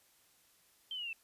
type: linear sweep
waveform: sine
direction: down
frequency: 3151 to 2621 Hz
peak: -38 dBFS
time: 0.91-1.13 s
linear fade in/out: 2 ms
effects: white hiss -68 dBFS RMS until 1.23 s + resampled to 32000 Hz